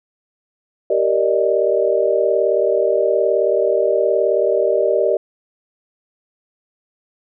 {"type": "chord", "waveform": "sine", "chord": "Eb major seventh", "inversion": "first", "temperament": "just", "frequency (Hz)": [388.9, 466.7, 583.4, 622.3], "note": ["G4", "Bb4", "D5", "Eb5"], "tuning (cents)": [-14, 2, -12, 0], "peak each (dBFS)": -19, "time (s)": [0.9, 5.17], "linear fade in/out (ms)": 5, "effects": []}